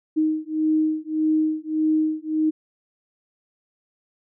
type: beating tone pair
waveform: sine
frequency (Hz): 311.1 / 312.8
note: D#4 / D#4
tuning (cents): 0 / +9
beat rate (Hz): 1.7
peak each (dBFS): -22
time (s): 0.16-2.51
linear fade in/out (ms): 20
effects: none